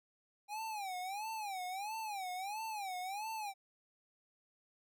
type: tone with vibrato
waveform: square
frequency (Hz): 804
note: G5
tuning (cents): +44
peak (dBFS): -40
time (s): 0.48-3.54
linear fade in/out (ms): 50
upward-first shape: sine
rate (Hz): 1.5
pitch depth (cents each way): 180
effects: none